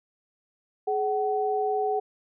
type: tone pair together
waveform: sine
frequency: 421.7 / 754 Hz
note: G#4 / F#5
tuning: +26 / +32 cents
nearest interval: minor seventh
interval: 1006 cents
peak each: -26 dBFS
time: 0.87-2 s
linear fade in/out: 10 ms
effects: none